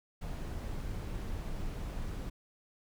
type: noise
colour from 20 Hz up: brown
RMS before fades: -38 dBFS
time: 0.21-2.3 s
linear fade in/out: 10 ms
effects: none